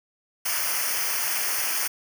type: noise with comb filter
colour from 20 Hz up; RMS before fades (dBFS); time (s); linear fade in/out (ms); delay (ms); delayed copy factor
white; -26; 0.45-1.88; 10; 0.26; -0.9
effects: none